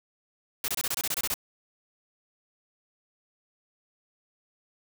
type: noise bursts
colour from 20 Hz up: white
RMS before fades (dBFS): -29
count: 11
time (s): 0.64-1.341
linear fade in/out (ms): 2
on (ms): 41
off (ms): 25
effects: none